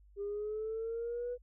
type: linear sweep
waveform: sine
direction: up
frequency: 399.6 to 493.9 Hz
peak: -34 dBFS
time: 0.16-1.38 s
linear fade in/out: 50 ms
effects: tanh soft clip ceiling -31 dBFS + added 50 Hz sine -58 dBFS peak until 1.42 s